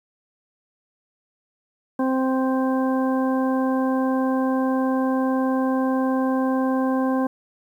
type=harmonic tone; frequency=261.6 Hz; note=C4; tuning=in tune; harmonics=1 / 2 / 3 / 4 / 6; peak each=-20 / -26 / -30 / -30 / -37 dBFS; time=1.99-7.27 s; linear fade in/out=5 ms; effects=9-bit